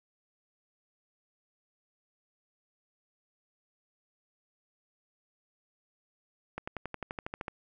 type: accelerating click train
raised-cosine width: 0.5 ms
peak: -21 dBFS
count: 12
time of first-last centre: 6.58-7.482 s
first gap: 95 ms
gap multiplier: 0.97
effects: none